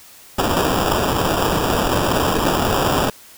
white noise with sample-and-hold, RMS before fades -18 dBFS, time 0.38-3.1 s, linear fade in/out 5 ms, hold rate 2100 Hz, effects white hiss -44 dBFS RMS until 3.37 s

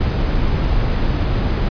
brown noise, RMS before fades -17 dBFS, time 0-1.69 s, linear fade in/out 10 ms, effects resampled to 11025 Hz

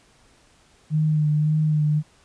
sine tone with vibrato, 152.7 Hz, D#3, 32 cents flat, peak -17 dBFS, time 0.9-2.03 s, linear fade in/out 50 ms, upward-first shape sine, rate 1.8 Hz, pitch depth 27 cents each way, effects pink hiss -57 dBFS RMS until 2.24 s + resampled to 22050 Hz

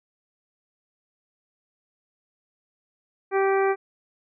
harmonic tone, 389.3 Hz, G4, 12 cents flat, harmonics 1 / 2 / 3 / 4 / 5 / 6, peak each -20 / -26 / -30 / -32 / -34 / -36 dBFS, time 3.31-3.76 s, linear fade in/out 50 ms, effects none

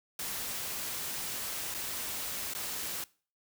white noise with dropouts, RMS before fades -37 dBFS, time 0.19-3.04 s, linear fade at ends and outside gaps 2 ms, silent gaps 1.742-1.746 / 2.537-2.549 s, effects noise-tail reverb RT60 0.4 s tail -22 dB re dry

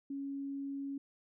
sine tone, 277.2 Hz, C#4, in tune, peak -37 dBFS, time 0.1-0.98 s, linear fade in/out 5 ms, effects none

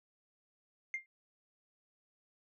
sine tone with exponential decay, 2110 Hz, C7, 14 cents sharp, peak -29 dBFS, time 0.94-1.06 s, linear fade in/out 1 ms, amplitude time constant 24 ms, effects tanh soft clip ceiling -31 dBFS

